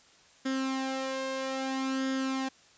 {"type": "tone with flanger", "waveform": "sawtooth", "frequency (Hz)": 265.3, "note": "C4", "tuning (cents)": 24, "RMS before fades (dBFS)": -32, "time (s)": [0.45, 2.49], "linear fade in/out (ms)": 10, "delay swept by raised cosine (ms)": [0.59, 1.89], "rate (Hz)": 0.61, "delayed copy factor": 0.6, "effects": ["white hiss -59 dBFS RMS until 2.77 s", "resampled to 16000 Hz"]}